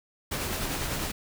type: noise with tremolo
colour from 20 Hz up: pink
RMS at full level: -30 dBFS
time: 0.31-1.12 s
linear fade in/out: 10 ms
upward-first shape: sine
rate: 10 Hz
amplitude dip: 30%
effects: none